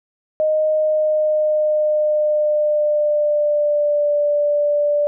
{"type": "tone with pitch glide", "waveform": "sine", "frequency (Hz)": [619, 586.6], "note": ["D#5", "D5"], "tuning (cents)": [-9, -2], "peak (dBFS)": -14, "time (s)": [0.4, 5.07], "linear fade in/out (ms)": 0, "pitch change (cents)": -93, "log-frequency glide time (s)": [0.7, 4.12], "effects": []}